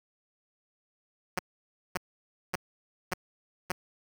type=tone bursts; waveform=5% pulse; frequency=182.2 Hz; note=F#3; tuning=26 cents flat; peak=-17 dBFS; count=5; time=1.37-3.72 s; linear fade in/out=2 ms; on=22 ms; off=560 ms; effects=none